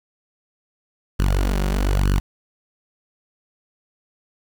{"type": "tone with flanger", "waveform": "sawtooth", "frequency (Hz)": 47.94, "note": "G1", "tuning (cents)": -38, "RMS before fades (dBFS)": -19, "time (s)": [1.19, 2.2], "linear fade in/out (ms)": 10, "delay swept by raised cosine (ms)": [0.65, 5.45], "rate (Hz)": 1.1, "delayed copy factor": 1, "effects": ["7-bit"]}